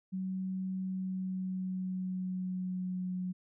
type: tone with pitch glide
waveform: sine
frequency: 187.9 to 182.97 Hz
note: F#3 to F#3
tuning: +27 to -19 cents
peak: -33 dBFS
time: 0.12-3.33 s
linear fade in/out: 20 ms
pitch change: -46 cents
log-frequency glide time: 0.83-3.13 s
effects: none